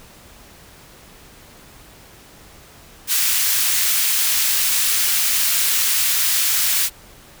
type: high-pass noise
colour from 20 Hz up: white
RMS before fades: -18 dBFS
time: 3.07-6.9 s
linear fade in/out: 50 ms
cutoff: 1700 Hz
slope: 12 dB/octave
effects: pink hiss -45 dBFS RMS until 7.4 s